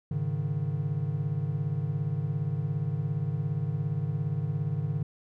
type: chord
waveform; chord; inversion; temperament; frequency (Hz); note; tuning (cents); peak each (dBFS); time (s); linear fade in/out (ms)
triangle; Ab suspended fourth; none; just; 103.83 / 138.43 / 155.74; Ab2 / Db3 / Eb3; 0 / -2 / +2; -32 / -29 / -29; 0.11-5.03; 5
effects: none